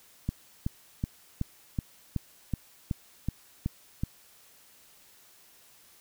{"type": "click train", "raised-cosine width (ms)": 5, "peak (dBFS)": -16, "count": 11, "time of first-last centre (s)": [0.29, 4.035], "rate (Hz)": 2.67, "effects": ["white hiss -58 dBFS RMS until 6 s"]}